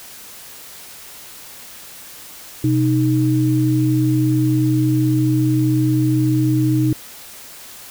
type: tone pair together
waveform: sine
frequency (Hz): 126.83 / 310.5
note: B2 / D#4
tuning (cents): +46 / -3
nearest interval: octave + major third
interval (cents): 1551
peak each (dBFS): -16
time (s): 2.64-6.93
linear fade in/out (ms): 2
effects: white hiss -38 dBFS RMS until 7.9 s